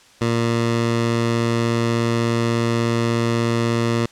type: tone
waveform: 15% pulse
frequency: 116.54 Hz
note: A#2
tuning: in tune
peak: -11 dBFS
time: 0.21-4.06 s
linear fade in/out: 5 ms
effects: white hiss -50 dBFS RMS until 4.11 s + low-pass 7000 Hz 12 dB/octave